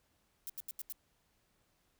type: noise bursts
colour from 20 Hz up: violet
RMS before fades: -42 dBFS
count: 5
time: 0.47-0.924 s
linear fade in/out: 0 ms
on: 26 ms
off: 81 ms
effects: pink hiss -75 dBFS RMS until 1.99 s